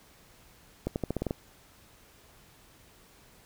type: accelerating click train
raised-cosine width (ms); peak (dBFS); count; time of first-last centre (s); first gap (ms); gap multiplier
2; -16; 8; 0.87-1.309; 89; 0.88
effects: pink hiss -58 dBFS RMS until 3.45 s